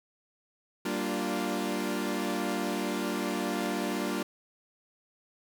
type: chord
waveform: sawtooth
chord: G minor seventh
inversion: none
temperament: equal with one note detuned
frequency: 194.08 / 233.1 / 293.7 / 349.2 Hz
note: G3 / Bb3 / D4 / F4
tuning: -17 / 0 / 0 / 0 cents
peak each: -31 dBFS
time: 0.85-4.23 s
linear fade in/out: 5 ms
effects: none